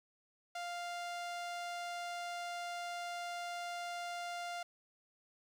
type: tone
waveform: sawtooth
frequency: 698.5 Hz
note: F5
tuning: in tune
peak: -36 dBFS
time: 0.55-4.63 s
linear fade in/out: 5 ms
effects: low-pass 8000 Hz 12 dB/octave + 11-bit